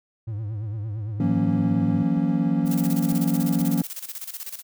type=tone with vibrato; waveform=triangle; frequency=106.9 Hz; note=A2; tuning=49 cents flat; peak=-25 dBFS; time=0.27-2.03 s; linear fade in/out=10 ms; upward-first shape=triangle; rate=8.8 Hz; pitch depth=130 cents each way
type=chord; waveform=triangle; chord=F# dominant seventh; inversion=third; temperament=equal with one note detuned; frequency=164.81 / 182.13 / 233.1 / 277.2 Hz; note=E3 / F#3 / A#3 / C#4; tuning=0 / -27 / 0 / 0 cents; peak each=-23 dBFS; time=1.2-3.82 s; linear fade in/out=2 ms
type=click train; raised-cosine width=3 ms; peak=-31 dBFS; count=6; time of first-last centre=1.22-3.601 s; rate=2.1 Hz
type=noise with tremolo; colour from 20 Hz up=blue; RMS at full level=-33 dBFS; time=2.65-4.63 s; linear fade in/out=50 ms; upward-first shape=square; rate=16 Hz; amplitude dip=75%
effects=none